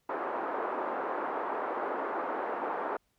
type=band-pass noise; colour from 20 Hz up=white; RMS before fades=-34 dBFS; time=0.09-2.97 s; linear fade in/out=5 ms; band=310 to 1200 Hz; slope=24 dB/octave; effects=pink hiss -75 dBFS RMS until 3.18 s